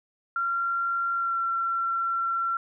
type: tone with pitch glide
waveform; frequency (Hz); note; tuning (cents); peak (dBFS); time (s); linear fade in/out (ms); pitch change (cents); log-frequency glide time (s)
sine; 1376 to 1358.6; F6 to F6; -26 to -48; -24; 0.36-2.57; 2; -22; 1.15-1.38
effects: none